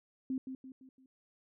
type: tone with echo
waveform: sine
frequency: 261.6 Hz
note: C4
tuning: in tune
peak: -32 dBFS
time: 0.3-0.38 s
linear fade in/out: 2 ms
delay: 170 ms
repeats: 4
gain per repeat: -7 dB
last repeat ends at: 1.06 s
effects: none